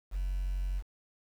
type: tone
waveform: sine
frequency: 46.12 Hz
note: F#1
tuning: 5 cents flat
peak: -28 dBFS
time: 0.11-0.83 s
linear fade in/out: 50 ms
effects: tanh soft clip ceiling -28 dBFS + 9-bit